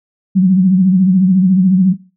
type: tone with vibrato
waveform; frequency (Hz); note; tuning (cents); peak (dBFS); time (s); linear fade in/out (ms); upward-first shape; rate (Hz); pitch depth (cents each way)
sine; 186.5; F#3; +14; -6; 0.35-1.94; 20; sine; 14; 66
effects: noise-tail reverb RT60 0.3 s tail -17 dB re dry